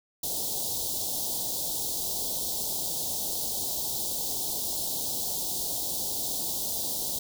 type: band-stop noise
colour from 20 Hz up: white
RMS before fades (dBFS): -31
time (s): 0.23-7.19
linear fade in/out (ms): 5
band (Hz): 880 to 3500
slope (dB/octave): 48
effects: none